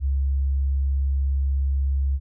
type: tone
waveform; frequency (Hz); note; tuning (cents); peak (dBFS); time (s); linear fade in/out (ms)
sine; 68.3; C#2; -25; -19; 0-2.2; 50
effects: none